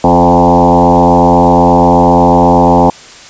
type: tone with frequency modulation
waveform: sine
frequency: 522 Hz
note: C5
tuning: 4 cents flat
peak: -3 dBFS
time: 0.04-2.9 s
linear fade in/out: 2 ms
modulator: 88.2 Hz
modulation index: 4.5
effects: white hiss -33 dBFS RMS until 3.29 s + resampled to 16000 Hz